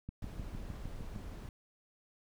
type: click train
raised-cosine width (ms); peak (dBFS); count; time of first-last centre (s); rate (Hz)
5; -29; 8; 0.09-1.162; 6.53
type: noise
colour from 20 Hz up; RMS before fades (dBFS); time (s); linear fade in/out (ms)
brown; -44; 0.22-1.49; 2
effects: none

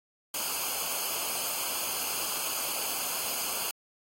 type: noise with comb filter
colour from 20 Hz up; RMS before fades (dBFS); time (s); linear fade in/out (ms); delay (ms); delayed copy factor
white; -32; 0.34-3.71; 2; 0.53; -0.75
effects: AAC 48 kbps

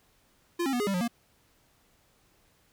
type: tone with pitch steps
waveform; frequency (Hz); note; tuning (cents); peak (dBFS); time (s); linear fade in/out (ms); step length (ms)
square; 345.9 / 270.3 / 244.1 / 414.3 / 196.6 / 179.5 / 235.2; F4 / C#4 / B3 / G#4 / G3 / F3 / A#3; -17 / -44 / -20 / -4 / +5 / +48 / +16; -27; 0.59-1.08; 10; 70
effects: pink hiss -66 dBFS RMS until 2.72 s

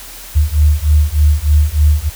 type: beating tone pair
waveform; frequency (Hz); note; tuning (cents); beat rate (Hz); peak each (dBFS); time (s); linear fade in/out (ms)
sine; 73.42 / 76.72; D2 / D#2; 0 / -24; 3.3; -11; 0.35-2.1; 20
effects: added 40 Hz sine -37 dBFS peak until 2.15 s + white hiss -33 dBFS RMS until 2.15 s

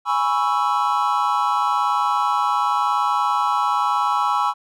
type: chord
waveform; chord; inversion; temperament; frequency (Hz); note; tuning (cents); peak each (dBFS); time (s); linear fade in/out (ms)
triangle; C# minor seventh; second; equal; 830.6 / 987.8 / 1108.7 / 1318.5; G#5 / B5 / C#6 / E6; 0 / 0 / 0 / 0; -21; 0.05-4.54; 50
effects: none

